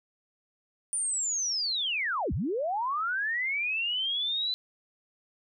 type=linear two-way sweep; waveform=sine; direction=down then up; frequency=9400 to 53.4 to 4038 Hz; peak=-27 dBFS; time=0.93-4.54 s; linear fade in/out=0 ms; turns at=2.33 s; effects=none